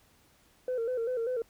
sine tone with vibrato, 481.7 Hz, B4, 43 cents flat, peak -27 dBFS, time 0.68-1.42 s, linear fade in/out 2 ms, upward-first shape square, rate 5.1 Hz, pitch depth 86 cents each way, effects tanh soft clip ceiling -26 dBFS + pink hiss -64 dBFS RMS until 1.49 s

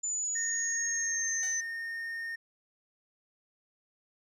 sine linear sweep, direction down, 7040 to 6080 Hz, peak -30 dBFS, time 0.03-1.61 s, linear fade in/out 10 ms
triangle tone, 1834 Hz, A#6, 29 cents flat, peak -33 dBFS, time 0.35-2.36 s, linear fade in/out 10 ms
5% pulse tone with exponential decay, 749 Hz, F#5, 21 cents sharp, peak -32 dBFS, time 1.43-1.76 s, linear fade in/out 0 ms, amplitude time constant 71 ms
effects none

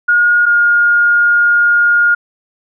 sine tone pair in turn, 1434 / 1422.5 Hz, F6 / F6, +45 / +31 cents, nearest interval unison, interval 14 cents, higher first, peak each -7 dBFS, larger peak neither, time 0.08-0.46 / 0.46-2.15 s, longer second, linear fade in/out 10 ms, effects none

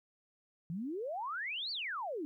sine exponential two-way sweep, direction up then down, 156.6 to 4699 to 282.3 Hz, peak -36 dBFS, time 0.7-2.25 s, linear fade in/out 0 ms, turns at 1.71 s, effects 13-bit

